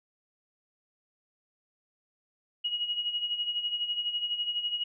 sine tone with tremolo, 2897 Hz, F#7, 37 cents flat, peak -26 dBFS, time 2.64-4.84 s, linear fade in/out 10 ms, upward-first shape sine, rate 12 Hz, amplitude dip 65%, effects none

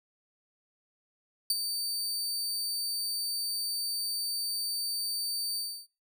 sawtooth tone with ADSR envelope, 4602 Hz, D8, 36 cents flat, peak -20 dBFS, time 1.5-5.87 s, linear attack 3 ms, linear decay 34 ms, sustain -8 dB, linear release 300 ms, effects noise-tail reverb RT60 0.3 s tail -24 dB re dry

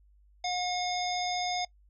harmonic tone, 721 Hz, F#5, 45 cents flat, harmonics 1 / 3 / 5 / 7 / 9, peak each -31 / -38 / -38 / -37 / -43 dBFS, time 0.44-1.65 s, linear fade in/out 5 ms, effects noise-tail reverb RT60 0.1 s tail -22 dB re dry + added 50 Hz sine -58 dBFS peak until 1.89 s

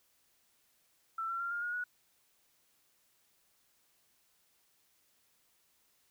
sine tone with pitch steps, 1334 / 1358.9 / 1384.2 / 1410.1 / 1436.4 / 1463.2 Hz, E6 / F6 / F6 / F6 / F6 / F#6, +20 / -48 / -16 / +16 / +48 / -20 cents, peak -34 dBFS, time 1.18-1.84 s, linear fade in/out 5 ms, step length 110 ms, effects white hiss -72 dBFS RMS until 6.1 s

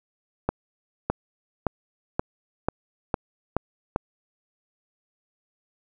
accelerating click train, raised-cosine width 1 ms, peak -8 dBFS, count 8, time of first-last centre 0.49-3.961 s, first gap 610 ms, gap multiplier 0.93, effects none

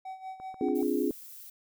triangle tone with tremolo, 758 Hz, F#5, 42 cents sharp, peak -34 dBFS, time 0.05-0.82 s, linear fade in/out 5 ms, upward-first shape sine, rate 5.3 Hz, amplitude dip 75%
click train, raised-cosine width 1 ms, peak -35 dBFS, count 4, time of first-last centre 0.4-0.829 s, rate 7 Hz
sine chord, D half-diminished seventh, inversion third, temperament equal, 261.6 / 293.7 / 349.2 / 415.3 Hz, C4 / D4 / F4 / Ab4, 0 / 0 / 0 / 0 cents, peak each -31 dBFS, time 0.61-1.11 s, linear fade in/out 2 ms
violet noise, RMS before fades -47 dBFS, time 0.75-1.5 s, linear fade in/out 5 ms
effects none

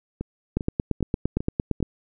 two click trains, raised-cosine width 3 ms, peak -9 / -16 dBFS, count 12 / 5, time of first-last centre 0.57-1.827 / 0.21-1.804 s, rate 8.75 / 2.51 Hz, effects none

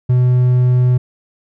triangle tone, 125.1 Hz, B2, 23 cents sharp, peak -7 dBFS, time 0.09-0.98 s, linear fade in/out 10 ms, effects none

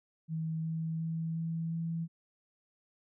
sine tone with pitch steps, 160.5 / 161.71 / 162.93 / 164.16 / 165.39 Hz, E3 / E3 / E3 / E3 / E3, -46 / -33 / -20 / -7 / +6 cents, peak -32 dBFS, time 0.28-2.08 s, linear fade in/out 50 ms, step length 360 ms, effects none

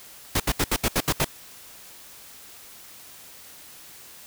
pink noise bursts, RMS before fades -22 dBFS, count 8, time 0.35-1.247 s, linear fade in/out 5 ms, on 50 ms, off 71 ms, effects white hiss -46 dBFS RMS until 4.26 s

